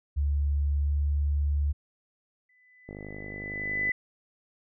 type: tone with pitch glide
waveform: sine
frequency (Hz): 71.8 to 72.42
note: D2 to D2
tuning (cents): -39 to -24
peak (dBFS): -23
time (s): 0.16-1.73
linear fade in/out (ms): 20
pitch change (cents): +15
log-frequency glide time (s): 0.83-0.89
type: tone with exponential growth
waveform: sine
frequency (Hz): 2000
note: B6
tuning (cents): +21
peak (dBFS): -23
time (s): 2.49-3.92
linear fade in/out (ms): 5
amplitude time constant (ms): 310
type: click train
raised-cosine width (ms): 2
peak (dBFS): -27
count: 52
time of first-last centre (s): 2.89-3.892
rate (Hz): 50.9
effects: none